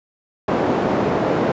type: band-pass noise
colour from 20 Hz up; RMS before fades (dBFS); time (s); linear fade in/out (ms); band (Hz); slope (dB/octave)
white; -19; 0.48-1.52; 5; 150 to 600; 12
effects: resampled to 16000 Hz